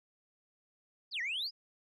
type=exponential two-way sweep; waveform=sine; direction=down then up; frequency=5190 to 1811 to 5190 Hz; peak=-32 dBFS; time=1.11-1.51 s; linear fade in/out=50 ms; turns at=1.21 s; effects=tanh soft clip ceiling -31 dBFS